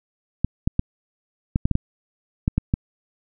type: clicks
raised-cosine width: 5 ms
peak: -6 dBFS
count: 10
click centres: 0.446 / 0.675 / 0.794 / 1.559 / 1.655 / 1.713 / 1.754 / 2.479 / 2.58 / 2.739 s
effects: none